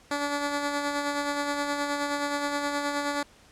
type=tone with tremolo; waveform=10% pulse; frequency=287.9 Hz; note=D4; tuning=34 cents flat; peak=-17 dBFS; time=0.11-3.23 s; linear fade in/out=2 ms; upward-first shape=sine; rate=9.5 Hz; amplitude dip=40%; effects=pink hiss -56 dBFS RMS until 3.51 s + low-pass 9000 Hz 12 dB/octave